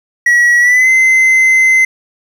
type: tone with pitch glide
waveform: triangle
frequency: 1922 to 2060 Hz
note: B6 to C7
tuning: -48 to -28 cents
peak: -4 dBFS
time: 0.26-1.85 s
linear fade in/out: 5 ms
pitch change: +120 cents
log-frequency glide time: 0.6-0.89 s
effects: 7-bit